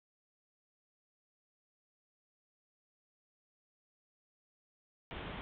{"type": "low-pass noise", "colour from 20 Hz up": "pink", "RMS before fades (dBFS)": -44, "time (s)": [5.11, 5.41], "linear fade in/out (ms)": 0, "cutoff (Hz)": 3600, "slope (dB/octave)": 96, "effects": []}